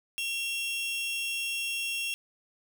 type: tone pair together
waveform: 40% pulse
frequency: 2733 / 3283 Hz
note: F7 / G#7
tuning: -38 / -21 cents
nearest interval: minor third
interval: 317 cents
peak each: -30 / -36 dBFS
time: 0.18-2.14 s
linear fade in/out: 0 ms
effects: none